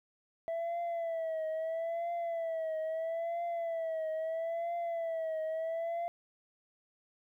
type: tone with vibrato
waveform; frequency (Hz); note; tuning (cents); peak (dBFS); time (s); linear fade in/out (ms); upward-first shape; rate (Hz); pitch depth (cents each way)
sine; 659.3; E5; 0; -30; 0.48-6.08; 0; triangle; 0.76; 79
effects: tanh soft clip ceiling -32 dBFS + 12-bit